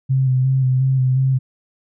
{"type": "tone with vibrato", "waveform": "sine", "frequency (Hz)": 130.81, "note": "C3", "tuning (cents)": 0, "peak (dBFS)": -13, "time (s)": [0.09, 1.39], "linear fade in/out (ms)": 20, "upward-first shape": "square", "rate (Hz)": 2.8, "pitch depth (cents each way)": 25, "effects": []}